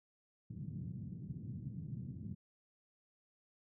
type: band-pass noise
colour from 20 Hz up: pink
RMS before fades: -45 dBFS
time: 0.5-2.35 s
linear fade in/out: 10 ms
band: 110 to 190 Hz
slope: 24 dB/octave
effects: none